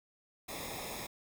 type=noise with comb filter; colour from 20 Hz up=pink; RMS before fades=-42 dBFS; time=0.48-1.07 s; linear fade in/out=10 ms; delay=0.67 ms; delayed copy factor=-0.75; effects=none